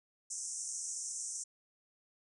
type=band-pass noise; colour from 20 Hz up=pink; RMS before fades=-41 dBFS; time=0.3-1.44 s; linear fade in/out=10 ms; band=5700 to 9200 Hz; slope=96 dB/octave; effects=none